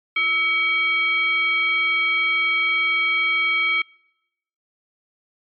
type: tone with frequency modulation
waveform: sine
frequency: 2261 Hz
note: C#7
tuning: 34 cents sharp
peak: -17 dBFS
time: 0.16-3.82 s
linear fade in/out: 5 ms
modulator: 955 Hz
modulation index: 0.64
effects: noise-tail reverb RT60 0.9 s tail -26 dB re dry + MP3 48 kbps